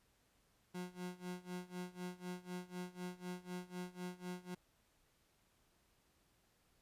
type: tone with tremolo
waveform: 30% pulse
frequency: 180 Hz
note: F#3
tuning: 47 cents flat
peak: -39 dBFS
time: 0.74-4.55 s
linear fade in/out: 10 ms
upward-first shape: sine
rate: 4 Hz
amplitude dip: 90%
effects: pink hiss -75 dBFS RMS until 6.81 s + resampled to 32000 Hz